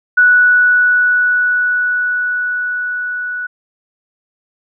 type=tone with level ramp; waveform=sine; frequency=1475 Hz; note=F#6; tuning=6 cents flat; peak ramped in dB=-5 to -19 dBFS; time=0.17-3.47 s; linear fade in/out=10 ms; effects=none